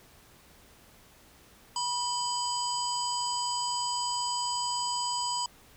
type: harmonic tone with a mistuned harmonic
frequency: 976 Hz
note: B5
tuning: 21 cents flat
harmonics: 1 / 3 / 5 / 7 / 8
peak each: -31 / -39 / -34 / -42 / -37 dBFS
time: 1.76-5.46 s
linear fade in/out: 2 ms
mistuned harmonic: 3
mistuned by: +81 cents
effects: pink hiss -57 dBFS RMS until 5.76 s